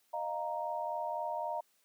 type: chord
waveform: sine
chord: Eb suspended second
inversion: none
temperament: equal with one note detuned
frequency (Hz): 614.8 / 698.5 / 932.3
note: Eb5 / F5 / Bb5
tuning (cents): -21 / 0 / 0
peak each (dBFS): -39 / -39 / -37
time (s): 0.13-1.61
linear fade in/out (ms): 10
effects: white hiss -72 dBFS RMS until 1.84 s + high-pass 200 Hz 12 dB/octave